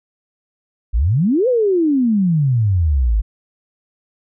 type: exponential two-way sweep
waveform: sine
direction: up then down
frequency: 48.88 to 523.3 to 48.88 Hz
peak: -12 dBFS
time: 0.93-3.22 s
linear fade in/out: 20 ms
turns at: 1.48 s
effects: none